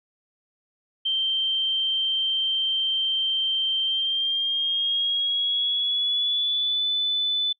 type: tone with pitch glide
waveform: sine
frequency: 3136 to 3500 Hz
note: G7 to A7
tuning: 0 to -10 cents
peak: -21 dBFS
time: 1.05-7.53 s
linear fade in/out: 10 ms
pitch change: +190 cents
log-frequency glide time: 3.83-6.86 s
effects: noise-tail reverb RT60 0.1 s tail -24 dB re dry